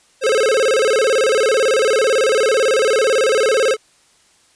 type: tone with vibrato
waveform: square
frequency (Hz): 479.6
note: A#4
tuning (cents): +49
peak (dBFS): -13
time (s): 0.21-3.77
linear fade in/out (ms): 50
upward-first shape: square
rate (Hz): 18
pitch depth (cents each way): 180
effects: white hiss -54 dBFS RMS until 4.55 s + resampled to 22050 Hz